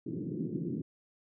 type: band-pass noise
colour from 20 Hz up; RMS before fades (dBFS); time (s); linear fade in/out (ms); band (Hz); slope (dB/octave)
white; -36; 0.06-0.82; 10; 120 to 360; 48
effects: none